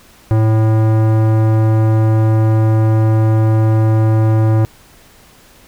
sine tone with tanh clipping, 110 Hz, A2, in tune, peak -11 dBFS, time 0.31-4.65 s, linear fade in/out 0 ms, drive 18 dB, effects pink hiss -45 dBFS RMS until 5.67 s

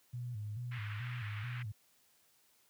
sine tone with vibrato, 113.3 Hz, A#2, 49 cents flat, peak -38 dBFS, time 0.13-1.72 s, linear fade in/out 10 ms, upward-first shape square, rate 2.3 Hz, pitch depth 130 cents each way
pink band-pass noise, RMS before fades -49 dBFS, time 0.71-1.63 s, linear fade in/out 10 ms, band 1400 to 2600 Hz, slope 24 dB/octave
effects white hiss -70 dBFS RMS until 2.69 s + high-pass 60 Hz 12 dB/octave

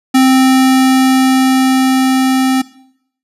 square tone with level ramp, 261.6 Hz, C4, in tune, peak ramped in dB -6 to -10 dBFS, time 0.14-2.62 s, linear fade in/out 10 ms, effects noise-tail reverb RT60 0.7 s tail -19 dB re dry + resampled to 32000 Hz

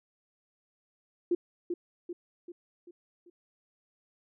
sine tone with echo, 349.2 Hz, F4, in tune, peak -23 dBFS, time 1.31-1.35 s, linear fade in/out 5 ms, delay 390 ms, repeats 5, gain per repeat -6 dB, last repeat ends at 3.3 s, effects none

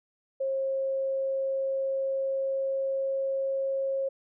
sine tone with pitch glide, 537 to 540.7 Hz, C5 to C#5, +45 to -43 cents, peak -26 dBFS, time 0.4-4.09 s, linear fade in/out 10 ms, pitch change +12 cents, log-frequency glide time 0.62-3.73 s, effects none

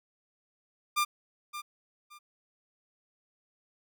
sawtooth tone with echo, 1196 Hz, D6, 31 cents sharp, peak -21 dBFS, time 0.96-1.05 s, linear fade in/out 20 ms, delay 570 ms, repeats 2, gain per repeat -12 dB, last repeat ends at 2.19 s, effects none

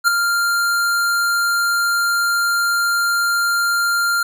square tone with ADSR envelope, 1394 Hz, F6, 4 cents flat, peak -9 dBFS, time 0.04-4.23 s, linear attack 38 ms, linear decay 6 ms, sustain -7 dB, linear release 4 ms, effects none

